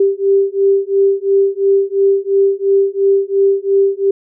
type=beating tone pair; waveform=sine; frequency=392 / 394.9 Hz; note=G4 / G4; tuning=0 / +13 cents; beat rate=2.9 Hz; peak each=-13 dBFS; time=0-4.11 s; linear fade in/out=5 ms; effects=none